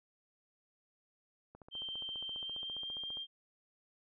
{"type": "click train", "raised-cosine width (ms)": 1, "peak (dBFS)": -39, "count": 25, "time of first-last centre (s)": [1.55, 3.172], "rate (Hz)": 14.8}
{"type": "tone with pitch glide", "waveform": "sine", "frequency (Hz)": [3136, 3187], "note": ["G7", "G7"], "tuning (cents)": [0, 28], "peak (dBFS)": -39, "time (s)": [1.71, 3.27], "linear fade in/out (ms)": 50, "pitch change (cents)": 28, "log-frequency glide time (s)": [2.35, 2.93]}
{"effects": []}